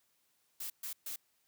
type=noise bursts; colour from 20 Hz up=blue; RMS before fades=-41 dBFS; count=3; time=0.6-1.16 s; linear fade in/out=5 ms; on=100 ms; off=130 ms; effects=white hiss -75 dBFS RMS until 1.47 s + high-pass 60 Hz 12 dB/octave